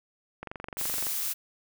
click train, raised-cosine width 0.5 ms, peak -22 dBFS, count 16, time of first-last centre 0.43-1.068 s, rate 23.5 Hz
blue noise, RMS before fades -31 dBFS, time 0.77-1.34 s, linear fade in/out 20 ms
effects none

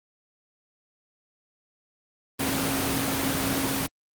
sine tone in noise, 271 Hz, C#4, 39 cents flat, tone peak -29 dBFS, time 2.39-3.87 s, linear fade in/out 10 ms, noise pink, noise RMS -26 dBFS, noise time 2.39-3.87 s, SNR -6 dB, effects high-pass 100 Hz 12 dB/octave + Opus 24 kbps

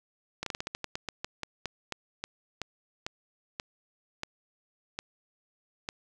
slowing click train, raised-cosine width 0.2 ms, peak -16 dBFS, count 21, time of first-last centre 0.43-5.889 s, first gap 33 ms, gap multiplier 1.19, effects none

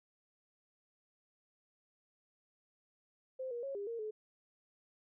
sine tone with pitch steps, 520 / 476.6 / 548 / 404 / 463.3 / 429.6 Hz, C5 / A#4 / C#5 / G#4 / A#4 / A4, -11 / +38 / -20 / -48 / -11 / -41 cents, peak -38 dBFS, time 3.39-4.11 s, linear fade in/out 10 ms, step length 120 ms, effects none

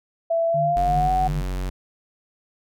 sine tone with pitch glide, 665 to 746.4 Hz, E5 to F#5, +15 to +15 cents, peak -18 dBFS, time 0.3-1.28 s, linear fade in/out 10 ms, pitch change +200 cents, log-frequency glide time 0.48-1.12 s
sine tone with tremolo, 151.2 Hz, D#3, 49 cents flat, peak -24 dBFS, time 0.54-1.42 s, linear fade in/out 5 ms, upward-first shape sine, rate 2.8 Hz, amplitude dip 95%
square tone, 46.25 Hz, F#1, in tune, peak -25 dBFS, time 0.76-1.7 s, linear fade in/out 10 ms
effects none

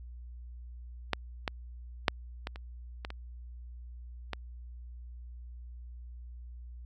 clicks, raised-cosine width 0.3 ms, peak -11 / -14 / -6 / -19 / -28 / -21 / -25 / -18 dBFS, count 8, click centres 1.133 / 1.478 / 2.082 / 2.471 / 2.559 / 3.049 / 3.104 / 4.333 s, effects added 60 Hz sine -43 dBFS peak until 6.85 s

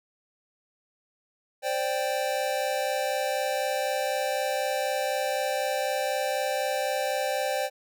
square chord, C suspended second, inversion none, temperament equal, 523.3 / 587.3 / 784 Hz, C5 / D5 / G5, 0 / 0 / 0 cents, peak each -31 dBFS, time 1.62-7.7 s, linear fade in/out 50 ms, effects none

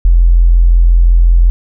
triangle tone with tanh clipping, 42.78 Hz, F1, 35 cents flat, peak -3 dBFS, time 0.05-1.5 s, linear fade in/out 0 ms, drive 3 dB, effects none

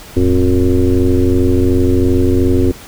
sine tone with frequency modulation, 174.61 Hz, F3, in tune, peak -8 dBFS, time 0.16-2.72 s, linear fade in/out 10 ms, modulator 93 Hz, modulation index 2.5, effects pink hiss -35 dBFS RMS until 2.87 s

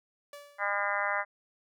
sawtooth tone with exponential decay, 577 Hz, D5, 31 cents flat, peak -38 dBFS, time 0.33-0.89 s, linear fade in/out 2 ms, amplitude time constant 120 ms
harmonic tone, 202.2 Hz, G#3, 46 cents flat, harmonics 3 / 4 / 5 / 6 / 7 / 8 / 9 / 10, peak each -36 / -36 / -36 / -36 / -36 / -36 / -36 / -36 dBFS, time 0.58-1.25 s, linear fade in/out 50 ms
effects none

